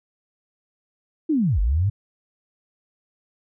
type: linear two-way sweep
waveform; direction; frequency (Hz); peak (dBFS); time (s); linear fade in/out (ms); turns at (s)
sine; down then up; 332.2 to 44.86 to 107.5; -17; 1.29-1.9; 10; 1.6
effects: none